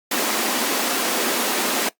pink high-pass noise, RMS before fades -22 dBFS, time 0.11-1.89 s, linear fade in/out 5 ms, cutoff 220 Hz, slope 48 dB/octave, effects noise-tail reverb RT60 0.1 s tail -18 dB re dry + Opus 48 kbps

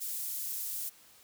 pink high-pass noise, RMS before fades -37 dBFS, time 0-0.9 s, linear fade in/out 20 ms, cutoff 11000 Hz, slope 12 dB/octave, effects white hiss -59 dBFS RMS until 1.23 s

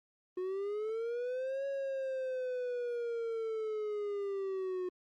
triangle linear two-way sweep, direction up then down, 361.4 to 554.4 to 361.4 Hz, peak -32 dBFS, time 0.37-4.89 s, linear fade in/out 5 ms, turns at 1.66 s, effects Opus 24 kbps

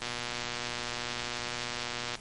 click train, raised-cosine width 0.2 ms, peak -16 dBFS, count 257, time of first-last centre 0.02-2.153 s, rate 120 Hz, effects pink hiss -49 dBFS RMS until 2.2 s + MP3 48 kbps

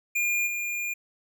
square tone with level steps, 2414 Hz, D7, 47 cents sharp, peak -24 / -29 dBFS, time 0.15-0.94 s, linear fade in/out 10 ms, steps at 0.46 s, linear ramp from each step 20 ms, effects none

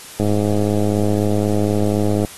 click train, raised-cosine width 2 ms, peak -6 dBFS, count 214, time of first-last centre 0.2-2.248 s, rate 104 Hz, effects white hiss -37 dBFS RMS until 2.37 s + AAC 32 kbps

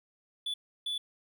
triangle tone bursts at uneven times, 3459 Hz, A7, 30 cents flat, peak -30 dBFS, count 2, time 0.46-0.54 / 0.86-0.98 s, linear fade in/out 5 ms, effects none

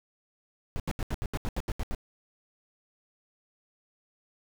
brown noise bursts, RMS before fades -30 dBFS, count 11, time 0.76-1.948 s, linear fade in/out 0 ms, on 38 ms, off 77 ms, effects none

